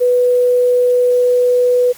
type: tone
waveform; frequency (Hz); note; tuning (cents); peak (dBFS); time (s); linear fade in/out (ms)
sine; 493.9; B4; 0; -9; 0-1.93; 20
effects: white hiss -39 dBFS RMS until 1.97 s + Opus 32 kbps